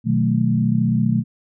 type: chord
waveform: sine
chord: B dominant seventh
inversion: none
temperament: equal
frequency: 123.47 / 155.56 / 185 / 220 Hz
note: B2 / D#3 / F#3 / A3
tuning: 0 / 0 / 0 / 0 cents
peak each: -20 / -23 / -22 / -19 dBFS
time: 0.04-1.24 s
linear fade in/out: 50 ms
effects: none